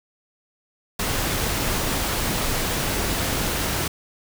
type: noise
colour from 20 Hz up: pink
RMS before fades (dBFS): -24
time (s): 0.99-3.88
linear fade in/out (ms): 5
effects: none